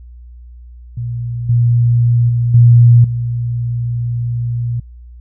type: tone with level steps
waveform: sine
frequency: 119.2 Hz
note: A#2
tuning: 39 cents sharp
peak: -18 / -8 / -11 / -3 / -15 dBFS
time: 0.97-4.8 s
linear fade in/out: 5 ms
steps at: 1.49 / 2.29 / 2.54 / 3.04 s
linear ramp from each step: 5 ms
effects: added 60 Hz sine -33 dBFS peak until 5.2 s